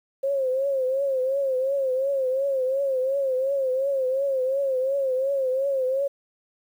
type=tone with vibrato; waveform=sine; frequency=534 Hz; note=C5; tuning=35 cents sharp; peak=-21 dBFS; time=0.23-6.08 s; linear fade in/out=10 ms; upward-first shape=triangle; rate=2.8 Hz; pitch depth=97 cents each way; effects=9-bit